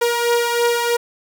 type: beating tone pair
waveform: sawtooth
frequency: 473.3 / 476.4 Hz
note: A#4 / A#4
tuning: +26 / +38 cents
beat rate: 3.1 Hz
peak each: -13 / -18 dBFS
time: 0.01-0.97 s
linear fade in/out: 10 ms
effects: none